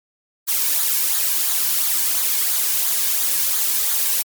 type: noise with flanger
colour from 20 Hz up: blue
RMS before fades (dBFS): -19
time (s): 0.47-4.23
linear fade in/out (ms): 20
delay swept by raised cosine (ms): 0.36 to 1.56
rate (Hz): 2.9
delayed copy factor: -0.5
effects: MP3 96 kbps